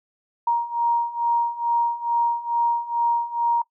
sine beating tone pair, 939 / 941.3 Hz, A#5 / A#5, +12 / +17 cents, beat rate 2.3 Hz, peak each -24 / -21 dBFS, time 0.47-3.62 s, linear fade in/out 5 ms, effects noise-tail reverb RT60 0.1 s tail -22 dB re dry

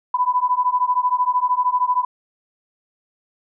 sine beating tone pair, 990 / 1003 Hz, B5 / B5, +4 / +26 cents, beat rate 13 Hz, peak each -19 dBFS, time 0.14-2.05 s, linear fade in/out 5 ms, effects none

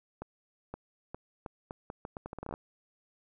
accelerating click train, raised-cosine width 1 ms, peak -25 dBFS, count 17, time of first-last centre 0.22-2.539 s, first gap 520 ms, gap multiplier 0.78, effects none

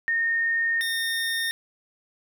sine / 25% pulse tone pair in turn, 1837 / 1829.7 Hz, A#6 / A#6, -26 / -33 cents, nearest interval unison, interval 7 cents, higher first, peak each -21 dBFS, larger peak neither, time 0.08-0.81 / 0.81-1.51 s, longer first, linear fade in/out 0 ms, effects none

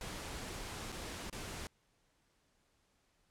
pink noise with dropouts, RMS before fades -44 dBFS, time 0.01-1.67 s, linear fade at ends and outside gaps 1 ms, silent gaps 0.92-0.924 / 1.298-1.327 s, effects pink hiss -75 dBFS RMS until 3.3 s + low-pass 10000 Hz 12 dB/octave

